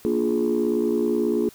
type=chord; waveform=sine; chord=Bb dominant seventh; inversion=none; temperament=just; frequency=233.1 / 291.4 / 349.6 / 419.5 Hz; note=Bb3 / D4 / F4 / Ab4; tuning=0 / -13 / +2 / +17 cents; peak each=-24 / -26 / -23 / -23 dBFS; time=0.05-1.49 s; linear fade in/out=0 ms; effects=tanh soft clip ceiling -13 dBFS + white hiss -50 dBFS RMS until 1.54 s